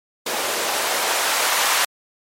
blue noise with band-pass filter sweep, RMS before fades -21 dBFS, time 0.26-1.85 s, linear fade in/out 5 ms, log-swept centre 460 to 1000 Hz, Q 1.1, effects MP3 64 kbps

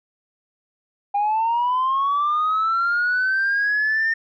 sine linear sweep, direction up, 803 to 1820 Hz, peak -16 dBFS, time 1.14-4.14 s, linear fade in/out 10 ms, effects tanh soft clip ceiling -15 dBFS

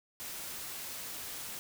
white noise, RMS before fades -42 dBFS, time 0.2-1.59 s, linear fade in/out 0 ms, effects none

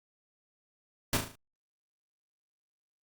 pink noise with echo, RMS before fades -27 dBFS, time 1.13-1.17 s, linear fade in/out 2 ms, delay 37 ms, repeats 5, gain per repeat -6 dB, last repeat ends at 1.355 s, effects Opus 48 kbps

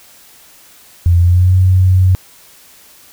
sine tone with pitch glide, 86.5 to 92.71 Hz, F2 to F#2, -16 to +4 cents, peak -6 dBFS, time 1.06-2.15 s, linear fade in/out 0 ms, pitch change +120 cents, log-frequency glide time 1.2-1.54 s, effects white hiss -43 dBFS RMS until 3.12 s

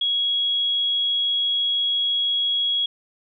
sine tone, 3322 Hz, G#7, in tune, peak -19 dBFS, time 0.01-2.86 s, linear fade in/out 5 ms, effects none

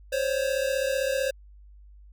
square tone pair together, 525 / 560.6 Hz, C5 / C#5, +6 / +19 cents, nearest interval minor second, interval 113 cents, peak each -27 / -29 dBFS, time 0.12-1.31 s, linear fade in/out 10 ms, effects added 50 Hz sine -47 dBFS peak until 2.12 s

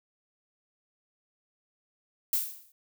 violet noise with exponential decay, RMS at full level -24 dBFS, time 2.33-2.72 s, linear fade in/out 2 ms, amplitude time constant 83 ms, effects none

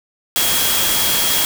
sine tone in noise, 3288 Hz, G#7, 18 cents flat, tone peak -22 dBFS, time 0.36-1.45 s, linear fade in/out 0 ms, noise white, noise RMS -17 dBFS, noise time 0.36-1.45 s, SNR -8 dB, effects none

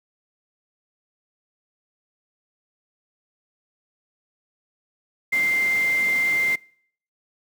sine tone in noise, 2093 Hz, C7, in tune, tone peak -18 dBFS, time 5.32-6.56 s, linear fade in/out 10 ms, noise pink, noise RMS -35 dBFS, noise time 5.32-6.56 s, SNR +14 dB, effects noise-tail reverb RT60 0.6 s tail -25 dB re dry + high-pass 200 Hz 12 dB/octave

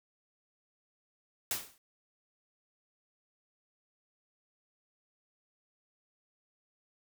white noise with exponential decay, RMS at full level -30 dBFS, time 1.51-1.78 s, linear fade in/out 1 ms, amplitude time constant 57 ms, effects none

